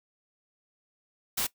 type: noise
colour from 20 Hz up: white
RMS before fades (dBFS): -29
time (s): 1.37-1.47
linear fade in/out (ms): 10
effects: noise-tail reverb RT60 0.1 s tail -18 dB re dry